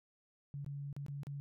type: tone with dropouts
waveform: sine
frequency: 141.7 Hz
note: C#3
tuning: 38 cents sharp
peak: -40 dBFS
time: 0.54-1.4 s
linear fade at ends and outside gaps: 0 ms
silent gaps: 0.646-0.663 / 0.928-0.965 / 1.064-1.083 / 1.233-1.269 s
effects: none